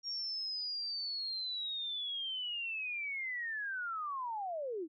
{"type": "linear sweep", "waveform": "sine", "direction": "down", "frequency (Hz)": [5600, 295], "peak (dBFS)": -36, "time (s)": [0.03, 4.88], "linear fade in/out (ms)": 50, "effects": []}